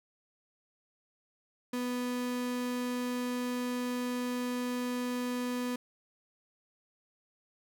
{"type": "tone", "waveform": "35% pulse", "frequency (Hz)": 247.2, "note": "B3", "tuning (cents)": 2, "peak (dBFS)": -30, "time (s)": [1.73, 5.76], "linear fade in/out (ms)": 5, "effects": []}